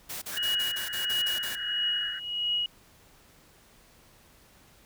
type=noise bursts; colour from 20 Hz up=white; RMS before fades=-37 dBFS; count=9; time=0.09-1.556 s; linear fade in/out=10 ms; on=130 ms; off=37 ms
type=band-pass noise; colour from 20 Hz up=pink; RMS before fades=-40 dBFS; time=0.31-2.2 s; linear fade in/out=10 ms; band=1500 to 1800 Hz; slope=96 dB/octave
type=tone with tremolo; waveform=sine; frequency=2901 Hz; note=F#7; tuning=35 cents flat; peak=-24 dBFS; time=0.37-2.66 s; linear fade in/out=2 ms; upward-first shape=triangle; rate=1.5 Hz; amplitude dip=80%
effects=pink hiss -58 dBFS RMS until 4.85 s